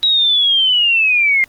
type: linear sweep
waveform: sine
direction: down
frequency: 3859 to 2093 Hz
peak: -10 dBFS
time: 0.03-1.44 s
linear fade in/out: 0 ms
effects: pink hiss -49 dBFS RMS until 1.48 s + Opus 24 kbps